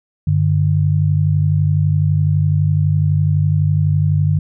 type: tone pair together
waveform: sine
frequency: 97.45 / 149.4 Hz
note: G2 / D3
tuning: -10 / +30 cents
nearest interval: perfect fifth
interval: 740 cents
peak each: -15 / -14 dBFS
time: 0.27-4.39 s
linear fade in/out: 5 ms
effects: none